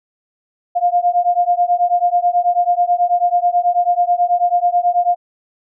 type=beating tone pair; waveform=sine; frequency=701 / 710.2 Hz; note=F5 / F5; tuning=+6 / +29 cents; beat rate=9.2 Hz; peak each=-15 dBFS; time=0.75-5.16 s; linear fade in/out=20 ms; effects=none